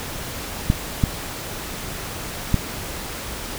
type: clicks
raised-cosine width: 5 ms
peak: -3 dBFS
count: 3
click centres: 0.701 / 1.038 / 2.543 s
effects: pink hiss -31 dBFS RMS until 3.58 s